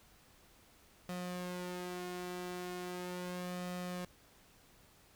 sawtooth tone with flanger, 179.5 Hz, F3, 48 cents sharp, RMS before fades -42 dBFS, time 1.09-4.05 s, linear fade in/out 2 ms, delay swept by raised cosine 1.6 to 3 ms, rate 0.38 Hz, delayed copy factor +0.55, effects pink hiss -64 dBFS RMS until 5.15 s

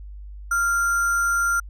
sine tone with sample-and-hold, 1391 Hz, F6, 7 cents flat, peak -18 dBFS, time 0.51-1.6 s, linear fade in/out 5 ms, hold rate 7350 Hz, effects added 50 Hz sine -35 dBFS peak until 1.69 s + low-pass 12000 Hz 12 dB/octave

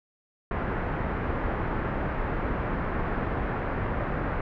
pink low-pass noise, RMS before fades -29 dBFS, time 0.51-4.41 s, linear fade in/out 2 ms, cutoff 1800 Hz, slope 24 dB/octave, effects none

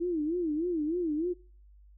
sine tone with vibrato, 326.6 Hz, E4, 16 cents flat, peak -27 dBFS, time 0-1.34 s, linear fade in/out 20 ms, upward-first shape sine, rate 3.3 Hz, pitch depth 170 cents each way, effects noise-tail reverb RT60 0.4 s tail -20 dB re dry + added 50 Hz sine -53 dBFS peak until 1.97 s

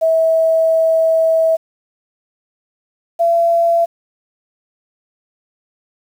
sine tone pair in turn, 649 / 676.7 Hz, E5 / E5, -27 / +45 cents, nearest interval minor second, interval 72 cents, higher second, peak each -10 dBFS, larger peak neither, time 0.01-1.57 / 3.19-3.86 s, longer first, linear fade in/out 20 ms, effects 7-bit

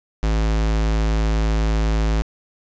square tone, 54 Hz, A1, 32 cents flat, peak -17 dBFS, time 0.23-2.22 s, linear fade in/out 0 ms, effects resampled to 16000 Hz + 8-bit

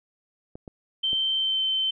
clicks, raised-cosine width 2 ms, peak -26 dBFS, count 3, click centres 0.555 / 0.678 / 1.131 s
sine tone with pitch glide, 3114 to 3087 Hz, G7 to G7, -12 to -27 cents, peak -22 dBFS, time 1.03-1.91 s, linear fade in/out 10 ms, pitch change -15 cents, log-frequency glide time 1.37-1.62 s
effects none

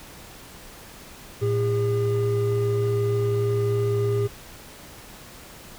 triangle tone pair together, 112.9 / 405 Hz, A2 / G#4, +45 / -43 cents, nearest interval octave + minor seventh, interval 2212 cents, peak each -21 dBFS, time 1.41-4.28 s, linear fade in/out 20 ms, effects pink hiss -44 dBFS RMS until 5.78 s

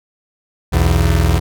30% pulse tone pair together, 62.8 / 83.61 Hz, B1 / E2, +30 / +25 cents, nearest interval perfect fourth, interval 495 cents, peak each -11 dBFS, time 0.72-1.4 s, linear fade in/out 20 ms, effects none

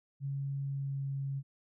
sine tone with pitch glide, 138.59 to 137.47 Hz, C#3 to C#3, 0 to -14 cents, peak -33 dBFS, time 0.2-1.43 s, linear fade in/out 50 ms, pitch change -14 cents, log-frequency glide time 0.63-1.05 s, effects none

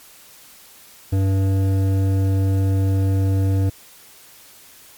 sine tone with hard clipping, 96.5 Hz, G2, 27 cents flat, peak -17 dBFS, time 1.12-3.7 s, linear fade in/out 10 ms, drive 11 dB, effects white hiss -46 dBFS RMS until 4.97 s + MP3 96 kbps

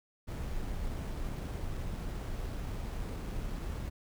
brown noise with sample-and-hold, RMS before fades -37 dBFS, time 0.27-3.9 s, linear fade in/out 20 ms, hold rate 8820 Hz, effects none

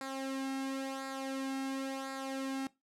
sawtooth tone with flanger, 268.4 Hz, C4, 44 cents sharp, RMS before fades -38 dBFS, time 0.01-2.67 s, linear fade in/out 2 ms, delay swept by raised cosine 0.33 to 1.73 ms, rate 0.95 Hz, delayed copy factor -0.65, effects noise-tail reverb RT60 0.2 s tail -19 dB re dry + low-pass 11000 Hz 12 dB/octave

